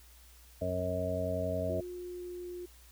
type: harmonic tone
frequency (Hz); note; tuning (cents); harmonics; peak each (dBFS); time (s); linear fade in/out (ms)
91; F#2; -28; 1 / 2 / 3 / 5 / 6 / 7; -37 / -41 / -41 / -41 / -39 / -34; 0.61-1.81; 10
type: tone with pitch glide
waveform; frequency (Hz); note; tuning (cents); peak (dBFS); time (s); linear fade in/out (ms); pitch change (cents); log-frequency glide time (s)
sine; 357.5 to 355.2; F4 to F4; +41 to +29; -39; 1.69-2.66; 10; -12; 1.93-2.46
effects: added 60 Hz sine -56 dBFS peak until 2.91 s + white hiss -60 dBFS RMS until 2.91 s